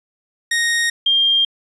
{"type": "tone pair in turn", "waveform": ["sawtooth", "sine"], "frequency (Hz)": [1864.7, 3201], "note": ["A#6", "G7"], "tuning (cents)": [0, 36], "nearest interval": "major sixth", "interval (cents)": 936, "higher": "second", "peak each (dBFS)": -12, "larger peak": "neither", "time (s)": [[0.51, 0.9], [1.06, 1.45]], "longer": "neither", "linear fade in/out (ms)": 5, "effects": ["resampled to 24000 Hz", "9-bit"]}